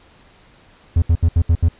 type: tone bursts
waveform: triangle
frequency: 83 Hz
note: E2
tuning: 12 cents sharp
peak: -8 dBFS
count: 6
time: 0.96-1.686 s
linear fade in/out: 5 ms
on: 61 ms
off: 72 ms
effects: pink hiss -50 dBFS RMS until 1.79 s + resampled to 8000 Hz